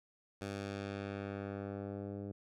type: tone with low-pass filter sweep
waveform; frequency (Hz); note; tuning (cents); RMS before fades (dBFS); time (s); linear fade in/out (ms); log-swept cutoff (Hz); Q
10% pulse; 100; G2; +35; -42; 0.41-2.32; 5; 9300 to 410; 0.76
effects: none